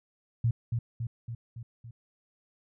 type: tone with echo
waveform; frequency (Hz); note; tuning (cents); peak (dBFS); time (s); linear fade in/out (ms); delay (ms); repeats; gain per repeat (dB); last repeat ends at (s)
sine; 116.54; A#2; 0; -22; 0.44-0.51; 5; 280; 5; -4; 1.91
effects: none